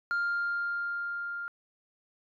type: tone with level ramp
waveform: sine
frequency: 1400 Hz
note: F6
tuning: 4 cents sharp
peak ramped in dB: -24 to -34 dBFS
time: 0.11-1.48 s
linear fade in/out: 0 ms
effects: tanh soft clip ceiling -25 dBFS